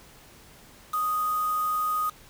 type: tone with quantisation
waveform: sine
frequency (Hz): 1244.5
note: D#6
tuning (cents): 0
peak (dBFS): -24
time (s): 0.93-2.1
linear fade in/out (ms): 10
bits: 6
effects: pink hiss -52 dBFS RMS until 2.29 s